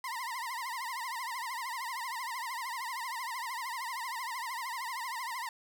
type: tone with vibrato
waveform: 30% pulse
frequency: 982 Hz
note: B5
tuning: 10 cents flat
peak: -33 dBFS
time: 0.04-5.49 s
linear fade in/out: 2 ms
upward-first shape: triangle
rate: 13 Hz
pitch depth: 180 cents each way
effects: none